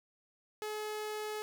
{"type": "tone", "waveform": "sawtooth", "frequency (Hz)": 425.9, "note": "G#4", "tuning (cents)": 44, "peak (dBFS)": -33, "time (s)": [0.62, 1.42], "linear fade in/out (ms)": 0, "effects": []}